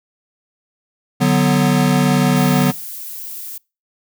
square chord, B minor, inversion first, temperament equal, 146.83 / 185 / 246.9 Hz, D3 / F#3 / B3, 0 / 0 / 0 cents, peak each -17 dBFS, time 1.2-2.72 s, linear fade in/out 20 ms
violet noise, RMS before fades -30 dBFS, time 2.36-3.58 s, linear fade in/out 5 ms
effects noise-tail reverb RT60 0.3 s tail -26 dB re dry

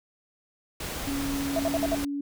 pink noise, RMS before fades -34 dBFS, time 0.8-2.05 s, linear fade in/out 5 ms
sine tone with pitch glide, 278.2 to 283.9 Hz, C#4 to C#4, +6 to +41 cents, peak -28 dBFS, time 1.07-2.21 s, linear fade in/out 5 ms, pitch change +35 cents, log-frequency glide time 1.59-1.79 s
sine tone bursts, 659.3 Hz, E5, in tune, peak -23 dBFS, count 5, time 1.56-1.949 s, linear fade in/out 2 ms, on 33 ms, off 56 ms
effects none

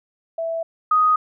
sine tone pair in turn, 659.3 / 1247.8 Hz, E5 / D#6, 0 / +5 cents, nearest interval major seventh, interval 1105 cents, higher second, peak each -22 / -13 dBFS, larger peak second, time 0.38-0.63 / 0.91-1.16 s, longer neither, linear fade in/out 5 ms, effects none

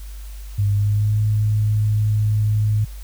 sine tone with pitch glide, 101.1 to 106.25 Hz, G#2 to G#2, -46 to +40 cents, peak -15 dBFS, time 0.58-2.85 s, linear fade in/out 10 ms, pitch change +86 cents, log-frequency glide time 0.69-1.16 s, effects added 50 Hz sine -31 dBFS peak until 3.03 s + white hiss -47 dBFS RMS until 3.03 s

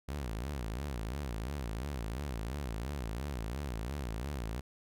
sawtooth tone with vibrato, 62.6 Hz, B1, 24 cents sharp, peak -32 dBFS, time 0.08-4.61 s, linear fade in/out 10 ms, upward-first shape sine, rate 2.9 Hz, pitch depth 280 cents each way, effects none

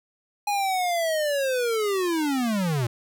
square linear sweep, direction down, 830.6 to 112.3 Hz, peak -23 dBFS, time 0.47-2.87 s, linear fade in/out 5 ms, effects none

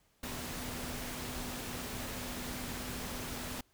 sine tone in noise, 247.9 Hz, B3, 7 cents sharp, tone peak -46 dBFS, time 0.23-3.61 s, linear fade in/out 5 ms, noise pink, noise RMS -41 dBFS, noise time 0.23-3.61 s, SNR -8 dB, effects pink hiss -71 dBFS RMS until 3.73 s

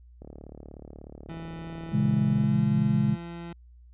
click train, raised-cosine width 2 ms, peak -30 dBFS, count 82, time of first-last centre 0.22-2.439 s, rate 36.5 Hz
30% pulse tone with pitch glide, 164.81 to 170.13 Hz, E3 to F3, 0 to -45 cents, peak -34 dBFS, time 1.29-3.53 s, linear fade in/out 5 ms, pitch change +55 cents, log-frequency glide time 2.29-2.62 s
sine chord, A# half-diminished seventh, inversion none, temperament equal, 116.54 / 138.59 / 164.81 / 207.7 Hz, A#2 / C#3 / E3 / G#3, 0 / 0 / 0 / 0 cents, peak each -30 / -25 / -30 / -24 dBFS, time 1.91-3.17 s, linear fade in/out 50 ms
effects added 60 Hz sine -49 dBFS peak until 3.93 s + resampled to 8000 Hz

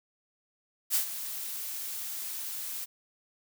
blue noise with ADSR envelope, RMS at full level -25 dBFS, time 0.9-2.86 s, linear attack 49 ms, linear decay 100 ms, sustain -12 dB, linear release 24 ms, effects none

